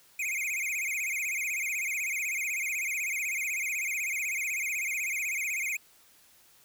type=tone with vibrato; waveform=square; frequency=2300 Hz; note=D7; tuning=37 cents flat; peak=-30 dBFS; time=0.19-5.77 s; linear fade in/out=5 ms; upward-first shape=sine; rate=16 Hz; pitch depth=170 cents each way; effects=white hiss -60 dBFS RMS until 6.64 s